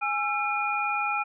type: tone cluster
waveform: sine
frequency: 829 / 1341 / 2432 Hz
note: G#5 / E6 / D#7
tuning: -3 / +29 / -40 cents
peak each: -29 dBFS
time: 0.01-1.24 s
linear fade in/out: 20 ms
effects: none